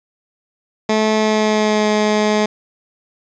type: tone with pitch glide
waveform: 15% pulse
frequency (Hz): 216.7 to 212.1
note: A3 to G#3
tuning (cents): -26 to +37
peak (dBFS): -7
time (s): 0.89-2.46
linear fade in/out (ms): 5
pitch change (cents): -37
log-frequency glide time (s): 1.14-1.88
effects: resampled to 16000 Hz + 8-bit